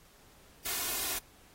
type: noise with comb filter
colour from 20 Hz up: white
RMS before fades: -34 dBFS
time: 0.65-1.19 s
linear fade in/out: 10 ms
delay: 2.8 ms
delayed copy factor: +0.65
effects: pink hiss -60 dBFS RMS until 1.54 s + AAC 48 kbps